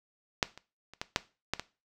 clicks, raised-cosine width 0.2 ms, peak -6 / -28 / -30 / -16 / -7 / -11 / -17 dBFS, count 7, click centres 0.428 / 0.576 / 0.936 / 1.015 / 1.161 / 1.536 / 1.596 s, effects noise-tail reverb RT60 0.3 s tail -17 dB re dry

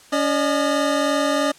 25% pulse tone pair together, 282.6 / 608.2 Hz, C#4 / D#5, +34 / -40 cents, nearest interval octave + minor second, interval 1326 cents, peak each -17 dBFS, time 0.12-1.52 s, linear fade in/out 10 ms, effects white hiss -48 dBFS RMS until 1.58 s + low-pass 9000 Hz 12 dB/octave

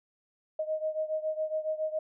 sine beating tone pair, 622.3 / 629.5 Hz, D#5 / D#5, 0 / +20 cents, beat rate 7.2 Hz, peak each -31 / -34 dBFS, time 0.59-1.99 s, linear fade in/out 5 ms, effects none

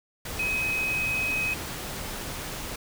sine tone in noise, 2530 Hz, D#7, 28 cents sharp, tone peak -25 dBFS, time 0.39-1.54 s, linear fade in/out 5 ms, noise pink, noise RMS -35 dBFS, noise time 0.25-2.76 s, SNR +7 dB, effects none

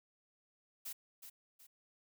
blue noise with echo, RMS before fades -44 dBFS, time 0.85-0.93 s, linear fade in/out 10 ms, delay 370 ms, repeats 2, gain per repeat -8 dB, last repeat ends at 1.67 s, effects none

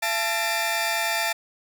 sawtooth tone cluster, 679 / 873 / 1815 / 2375 Hz, F5 / A5 / A#6 / D7, -49 / -14 / -47 / +19 cents, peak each -25 dBFS, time 0.02-1.33 s, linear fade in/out 10 ms, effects none

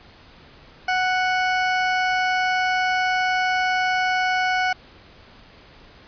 20% pulse tone, 740 Hz, F#5, in tune, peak -14 dBFS, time 0.88-4.73 s, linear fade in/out 5 ms, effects pink hiss -48 dBFS RMS until 6.07 s + resampled to 11025 Hz

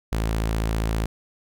sawtooth tone, 55 Hz, A1, in tune, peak -18 dBFS, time 0.12-1.06 s, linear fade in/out 5 ms, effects none

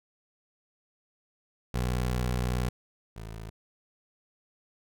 20% pulse tone pair in turn, 61.6 / 54.88 Hz, B1 / A1, -4 / -4 cents, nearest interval major second, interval 200 cents, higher first, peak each -22 / -34 dBFS, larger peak first, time 1.74-2.69 / 3.16-3.5 s, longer first, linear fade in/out 5 ms, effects none

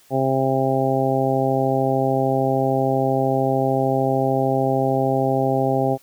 harmonic tone, 133.2 Hz, C3, 31 cents sharp, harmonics 1 / 2 / 3 / 4 / 5 / 6, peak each -24 / -24 / -24 / -24 / -24 / -24 dBFS, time 0.1-5.98 s, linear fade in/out 50 ms, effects white hiss -54 dBFS RMS until 6.02 s

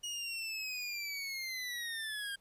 25% pulse linear sweep, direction down, 2900 to 1592 Hz, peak -34 dBFS, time 0.03-2.36 s, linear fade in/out 10 ms, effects pink hiss -71 dBFS RMS until 2.4 s + resampled to 32000 Hz

